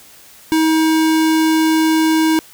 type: tone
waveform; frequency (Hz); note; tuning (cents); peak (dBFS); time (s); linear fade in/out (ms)
square; 318.1; D#4; +38; -12; 0.52-2.39; 0
effects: white hiss -43 dBFS RMS until 2.53 s